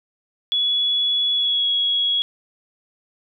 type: tone with pitch glide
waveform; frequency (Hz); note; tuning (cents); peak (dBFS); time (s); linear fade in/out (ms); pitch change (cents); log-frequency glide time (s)
sine; 3390 to 3332; G#7 to G#7; +35 to +5; -17; 0.52-2.22; 0; -30; 1.34-1.67
effects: none